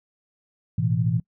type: chord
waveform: sine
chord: A suspended second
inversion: none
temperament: equal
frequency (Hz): 110 / 123.47 / 164.81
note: A2 / B2 / E3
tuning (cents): 0 / 0 / 0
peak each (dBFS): -24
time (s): 0.78-1.2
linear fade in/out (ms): 5
effects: noise-tail reverb RT60 0.1 s tail -24 dB re dry